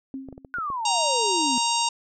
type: tone with exponential decay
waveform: sine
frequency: 267.3 Hz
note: C4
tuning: 37 cents sharp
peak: -28 dBFS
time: 0.14-0.56 s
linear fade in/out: 1 ms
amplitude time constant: 90 ms
type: clicks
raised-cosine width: 2 ms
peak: -27 dBFS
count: 6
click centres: 0.287 / 0.327 / 0.379 / 0.448 / 0.585 / 0.702 s
type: exponential sweep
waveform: sine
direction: down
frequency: 1487 to 237.7 Hz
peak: -26 dBFS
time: 0.54-1.58 s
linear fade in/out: 0 ms
type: harmonic tone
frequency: 932.3 Hz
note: A#5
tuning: in tune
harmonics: 1 / 3 / 4 / 5 / 6 / 7 / 8 / 9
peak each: -24 / -29 / -30 / -31 / -32 / -32 / -33 / -34 dBFS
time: 0.85-1.89 s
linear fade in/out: 5 ms
effects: none